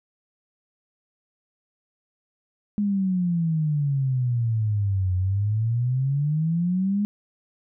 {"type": "exponential two-way sweep", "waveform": "sine", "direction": "down then up", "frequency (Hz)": [208.8, 90.5, 208.8], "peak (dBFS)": -20, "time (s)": [2.78, 7.05], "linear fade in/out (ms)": 0, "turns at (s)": 5.15, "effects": []}